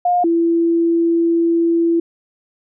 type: tone pair in turn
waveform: sine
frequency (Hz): 711 / 335.5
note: F5 / E4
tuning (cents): +31 / +31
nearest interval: octave + minor second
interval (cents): 1300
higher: first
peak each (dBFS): -12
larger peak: neither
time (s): 0.05-0.24 / 0.24-2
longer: second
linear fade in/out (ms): 5
effects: none